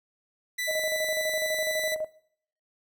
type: tone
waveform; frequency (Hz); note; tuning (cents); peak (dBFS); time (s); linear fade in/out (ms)
sawtooth; 1984; B6; +7; -25; 0.58-1.95; 10
type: tone with tremolo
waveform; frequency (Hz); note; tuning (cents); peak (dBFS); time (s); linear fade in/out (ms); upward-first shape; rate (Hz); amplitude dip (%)
sine; 624; D#5; +5; -26; 0.67-2.06; 20; square; 12; 55
effects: noise-tail reverb RT60 0.6 s tail -19 dB re dry